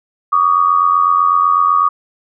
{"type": "tone pair together", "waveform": "sine", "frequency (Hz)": [1137, 1225], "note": ["C#6", "D#6"], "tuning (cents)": [44, -27], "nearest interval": "minor second", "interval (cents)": 129, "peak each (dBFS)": -12, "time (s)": [0.32, 1.89], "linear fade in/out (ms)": 10, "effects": []}